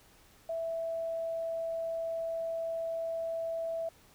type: tone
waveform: sine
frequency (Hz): 659.3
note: E5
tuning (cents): 0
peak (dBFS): -32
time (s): 0.49-3.89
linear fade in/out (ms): 5
effects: pink hiss -61 dBFS RMS until 4.14 s